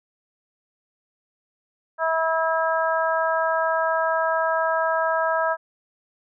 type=harmonic tone; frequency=324.3 Hz; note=E4; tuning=28 cents flat; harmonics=2 / 3 / 4 / 5; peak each=-23 / -25 / -26 / -27 dBFS; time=1.98-5.57 s; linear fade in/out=50 ms; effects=none